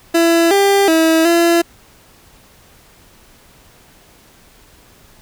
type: tone with pitch steps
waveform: 30% pulse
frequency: 334.7 / 397.7 / 323.4 / 339.2 Hz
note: E4 / G4 / E4 / E4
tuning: +26 / +25 / -33 / +50 cents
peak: -7 dBFS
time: 0.14-1.62 s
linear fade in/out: 10 ms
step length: 370 ms
effects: pink hiss -47 dBFS RMS until 5.21 s